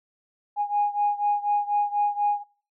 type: beating tone pair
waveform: sine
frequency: 823 / 827.1 Hz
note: G#5 / G#5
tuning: -16 / -7 cents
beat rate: 4.1 Hz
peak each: -23 / -25 dBFS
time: 0.56-2.44 s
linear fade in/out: 50 ms
effects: noise-tail reverb RT60 0.4 s tail -22 dB re dry + tanh soft clip ceiling -14 dBFS

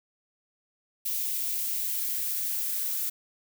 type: noise with high-pass filter sweep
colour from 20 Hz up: violet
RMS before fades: -30 dBFS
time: 1.05-3.1 s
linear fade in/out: 10 ms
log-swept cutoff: 2500 to 1300 Hz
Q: 1.4
effects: none

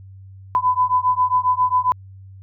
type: beating tone pair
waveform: sine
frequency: 1000 / 1007.4 Hz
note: B5 / B5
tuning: +21 / +34 cents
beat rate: 7.4 Hz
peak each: -18 dBFS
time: 0.55-1.92 s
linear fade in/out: 0 ms
effects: added 96 Hz sine -38 dBFS peak until 2.42 s

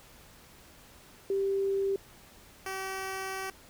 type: tone pair in turn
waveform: sine / 10% pulse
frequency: 392 / 382.8 Hz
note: G4 / G4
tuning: 0 / -41 cents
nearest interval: unison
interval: 41 cents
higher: first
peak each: -26 dBFS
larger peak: neither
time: 1.3-1.96 / 2.66-3.5 s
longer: second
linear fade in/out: 2 ms
effects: pink hiss -55 dBFS RMS until 3.69 s

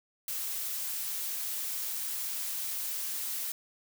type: noise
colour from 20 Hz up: blue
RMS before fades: -35 dBFS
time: 0.28-3.52 s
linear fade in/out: 2 ms
effects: none

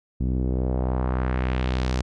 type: tone with low-pass filter sweep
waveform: sawtooth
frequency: 63.4 Hz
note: B1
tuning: 46 cents sharp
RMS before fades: -24 dBFS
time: 0.2-2.02 s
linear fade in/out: 10 ms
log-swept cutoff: 230 to 6500 Hz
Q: 1.4
effects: none

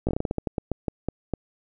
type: slowing click train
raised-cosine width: 2 ms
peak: -12 dBFS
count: 15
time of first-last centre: 0.07-1.337 s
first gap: 17 ms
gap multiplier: 1.23
effects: none

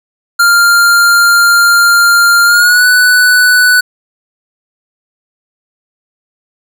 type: tone with pitch glide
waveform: square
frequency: 1396.9 to 1488.5 Hz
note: F6 to F#6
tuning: 0 to +10 cents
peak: -5 dBFS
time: 0.39-3.81 s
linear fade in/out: 10 ms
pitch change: +110 cents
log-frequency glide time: 2.45-2.86 s
effects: none

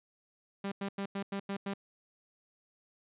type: tone bursts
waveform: sawtooth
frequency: 197.9 Hz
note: G3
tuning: 17 cents sharp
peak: -30 dBFS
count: 7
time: 0.64-1.738 s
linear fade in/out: 5 ms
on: 78 ms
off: 92 ms
effects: resampled to 8000 Hz + 12-bit

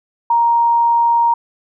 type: tone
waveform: sine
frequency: 936 Hz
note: A#5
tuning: 7 cents sharp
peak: -10 dBFS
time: 0.3-1.34 s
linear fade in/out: 5 ms
effects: none

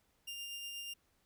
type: tone with tremolo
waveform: sawtooth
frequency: 2800 Hz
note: F7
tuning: 4 cents sharp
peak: -38 dBFS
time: 0.27-0.94 s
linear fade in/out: 10 ms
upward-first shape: sine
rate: 8.3 Hz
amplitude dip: 25%
effects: pink hiss -75 dBFS RMS until 1.25 s

